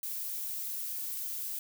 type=noise; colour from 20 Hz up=violet; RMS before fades=-37 dBFS; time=0.03-1.59 s; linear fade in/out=2 ms; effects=none

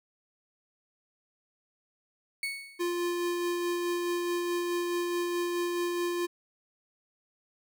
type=tone with exponential decay; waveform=35% pulse; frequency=2217 Hz; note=C#7; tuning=in tune; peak=-27 dBFS; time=2.43-2.99 s; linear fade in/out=2 ms; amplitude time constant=120 ms
type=tone with tremolo; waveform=square; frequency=349.2 Hz; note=F4; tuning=in tune; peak=-28 dBFS; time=2.79-6.27 s; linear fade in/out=20 ms; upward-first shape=sine; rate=4.7 Hz; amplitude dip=25%
effects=none

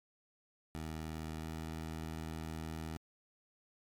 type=tone with pitch glide; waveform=15% pulse; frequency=79 to 79.83 Hz; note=D#2 to D#2; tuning=+27 to +45 cents; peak=-34 dBFS; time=0.75-2.97 s; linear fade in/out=0 ms; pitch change=+18 cents; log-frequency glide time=1.4-1.45 s; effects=MP3 96 kbps

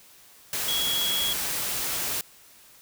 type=tone in noise; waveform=sine; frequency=3331 Hz; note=G#7; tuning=4 cents sharp; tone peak=-25 dBFS; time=0.68-1.33 s; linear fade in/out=2 ms; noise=white; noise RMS=-29 dBFS; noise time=0.53-2.21 s; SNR=+1 dB; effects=white hiss -53 dBFS RMS until 2.81 s

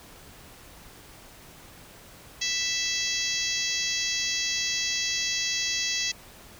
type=harmonic tone with a mistuned harmonic; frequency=659.3 Hz; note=E5; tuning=in tune; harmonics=3 / 4 / 5 / 6 / 7 / 8 / 9 / 10; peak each=-34 / -34 / -34 / -34 / -34 / -34 / -34 / -34 dBFS; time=2.41-6.12 s; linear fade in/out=10 ms; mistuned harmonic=6; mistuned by=+17 cents; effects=pink hiss -49 dBFS RMS until 6.59 s

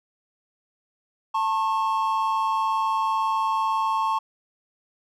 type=tone pair together; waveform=triangle; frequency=888 / 1086 Hz; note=A5 / C#6; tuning=+16 / -36 cents; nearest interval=minor third; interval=348 cents; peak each=-22 dBFS; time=1.34-4.19 s; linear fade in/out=10 ms; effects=none

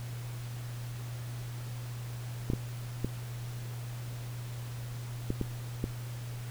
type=clicks; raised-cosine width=3 ms; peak=-17 dBFS; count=6; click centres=2.501 / 2.535 / 3.046 / 5.304 / 5.413 / 5.841 s; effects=added 120 Hz sine -37 dBFS peak until 6.5 s + pink hiss -49 dBFS RMS until 6.5 s

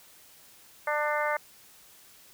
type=harmonic tone; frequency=298.3 Hz; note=D4; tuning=27 cents sharp; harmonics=2 / 3 / 4 / 5 / 6 / 7; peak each=-30 / -32 / -33 / -34 / -35 / -35 dBFS; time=0.87-1.37 s; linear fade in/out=5 ms; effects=white hiss -55 dBFS RMS until 2.33 s

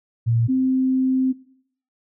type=tone pair in turn; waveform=sine; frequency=116 / 260.4 Hz; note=A#2 / C4; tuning=-8 / -8 cents; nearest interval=octave + major second; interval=1400 cents; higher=second; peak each=-16 dBFS; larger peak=neither; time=0.26-0.48 / 0.48-1.33 s; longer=second; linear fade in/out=20 ms; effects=noise-tail reverb RT60 0.6 s tail -18 dB re dry

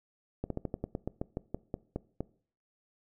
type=slowing click train; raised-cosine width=2 ms; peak=-20 dBFS; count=14; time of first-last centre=0.44-2.206 s; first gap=63 ms; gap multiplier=1.12; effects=noise-tail reverb RT60 0.5 s tail -21 dB re dry

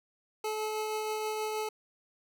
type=tone with tremolo; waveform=25% pulse; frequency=431.2 Hz; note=A4; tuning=35 cents flat; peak=-27 dBFS; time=0.44-1.69 s; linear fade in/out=5 ms; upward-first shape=triangle; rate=6.3 Hz; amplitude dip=25%; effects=none

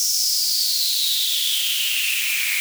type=noise with high-pass filter sweep; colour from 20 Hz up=white; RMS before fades=-21 dBFS; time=0-2.6 s; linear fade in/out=0 ms; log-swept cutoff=5700 to 2200 Hz; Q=7.5; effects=none

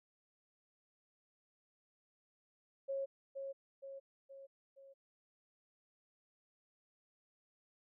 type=tone with echo; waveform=sine; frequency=546 Hz; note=C#5; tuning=26 cents flat; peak=-36 dBFS; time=2.88-3.06 s; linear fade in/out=20 ms; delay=470 ms; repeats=4; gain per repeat=-5 dB; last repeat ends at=4.94 s; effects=none

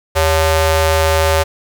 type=ring-modulated tone; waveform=sawtooth; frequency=320.6 Hz; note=E4; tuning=48 cents flat; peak=-4 dBFS; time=0.15-1.44 s; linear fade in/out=20 ms; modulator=242 Hz; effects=none

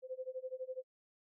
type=tone with tremolo; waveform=sine; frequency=515 Hz; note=C5; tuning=28 cents flat; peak=-37 dBFS; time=0.02-0.84 s; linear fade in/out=50 ms; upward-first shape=sine; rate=12 Hz; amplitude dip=95%; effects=none

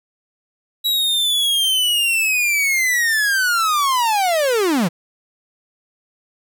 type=linear sweep; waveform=45% pulse; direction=down; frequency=3901 to 152.5 Hz; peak=-15 dBFS; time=0.84-4.89 s; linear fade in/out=20 ms; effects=none

